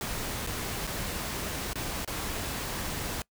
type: noise with dropouts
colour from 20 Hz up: pink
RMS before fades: -34 dBFS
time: 0.01-3.22 s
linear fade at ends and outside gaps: 1 ms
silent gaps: 0.466-0.472 / 0.87-0.874 / 1.732-1.756 / 2.048-2.076 s
effects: noise-tail reverb RT60 0.1 s tail -23 dB re dry